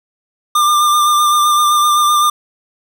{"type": "tone with vibrato", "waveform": "square", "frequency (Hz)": 1196, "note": "D6", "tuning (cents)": 31, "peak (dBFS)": -10, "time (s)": [0.55, 2.3], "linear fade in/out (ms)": 5, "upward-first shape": "sine", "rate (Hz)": 7.8, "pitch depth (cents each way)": 23, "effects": []}